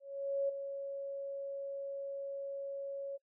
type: tone with ADSR envelope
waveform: sine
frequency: 554.4 Hz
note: C#5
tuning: in tune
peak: -29 dBFS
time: 0-3.18 s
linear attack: 490 ms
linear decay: 8 ms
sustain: -9 dB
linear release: 26 ms
effects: noise-tail reverb RT60 0.1 s tail -26 dB re dry